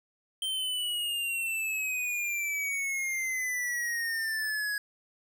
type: exponential sweep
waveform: square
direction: down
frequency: 3136 to 1661.2 Hz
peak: -30 dBFS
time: 0.42-4.78 s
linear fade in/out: 2 ms
effects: none